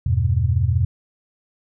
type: chord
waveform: sine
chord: E minor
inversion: none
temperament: equal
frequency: 82.41 / 98 / 123.47 Hz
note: E2 / G2 / B2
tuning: 0 / 0 / 0 cents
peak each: -20 dBFS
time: 0.06-0.85 s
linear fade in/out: 5 ms
effects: none